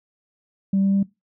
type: tone with pitch steps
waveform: sine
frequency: 194.5 / 195.85 / 197.22 Hz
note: G3 / G3 / G3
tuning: -13 / -1 / +11 cents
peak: -15 dBFS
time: 0.73-1.03 s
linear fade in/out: 5 ms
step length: 100 ms
effects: noise-tail reverb RT60 0.2 s tail -21 dB re dry + tanh soft clip ceiling -13 dBFS